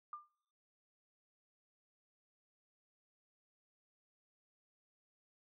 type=tone with exponential decay; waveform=sine; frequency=1197 Hz; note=D6; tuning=33 cents sharp; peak=-40 dBFS; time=0.13-0.3 s; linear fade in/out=2 ms; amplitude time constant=36 ms; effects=noise-tail reverb RT60 0.7 s tail -25 dB re dry